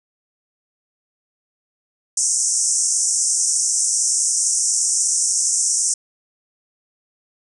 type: band-pass noise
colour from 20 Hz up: white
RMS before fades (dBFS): -19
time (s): 2.17-5.94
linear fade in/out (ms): 5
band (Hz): 5500 to 9200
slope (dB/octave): 96
effects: none